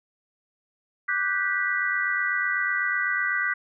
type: chord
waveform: sine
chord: G major seventh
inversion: second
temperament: equal with one note detuned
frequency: 1174.7 / 1480 / 1568 / 1960.8 Hz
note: D6 / F#6 / G6 / B6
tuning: 0 / 0 / 0 / -13 cents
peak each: -32 / -28 / -29 / -26 dBFS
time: 1.08-3.54 s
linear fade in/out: 10 ms
effects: none